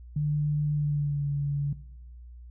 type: tone with pitch glide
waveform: sine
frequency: 148.7 to 142.89 Hz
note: D3 to D3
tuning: +22 to -47 cents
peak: -24 dBFS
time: 0.16-1.73 s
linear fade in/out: 5 ms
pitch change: -69 cents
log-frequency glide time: 0.72-1.29 s
effects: noise-tail reverb RT60 0.9 s tail -18 dB re dry + added 60 Hz sine -43 dBFS peak until 2.5 s